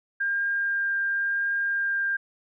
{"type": "tone with vibrato", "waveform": "sine", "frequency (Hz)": 1602, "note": "G6", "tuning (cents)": 37, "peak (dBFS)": -23, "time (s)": [0.2, 2.17], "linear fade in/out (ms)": 10, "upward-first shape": "triangle", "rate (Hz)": 0.94, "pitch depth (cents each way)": 8, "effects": []}